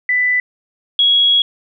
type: tone pair in turn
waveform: sine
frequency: 1990 / 3325 Hz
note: B6 / G#7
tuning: +13 / +1 cents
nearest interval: major sixth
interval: 888 cents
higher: second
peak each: -12 / -9 dBFS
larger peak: second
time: 0.09-0.4 / 0.99-1.42 s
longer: second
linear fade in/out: 2 ms
effects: none